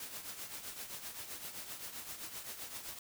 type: noise with tremolo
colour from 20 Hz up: white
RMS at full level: -43 dBFS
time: 0-2.99 s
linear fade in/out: 2 ms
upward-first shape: triangle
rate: 7.7 Hz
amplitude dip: 65%
effects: none